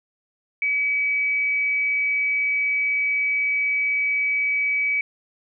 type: tone with amplitude modulation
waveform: sine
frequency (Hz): 2279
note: C#7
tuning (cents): +47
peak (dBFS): -18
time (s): 0.62-5.01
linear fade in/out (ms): 2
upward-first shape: sine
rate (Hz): 249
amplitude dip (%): 25
effects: none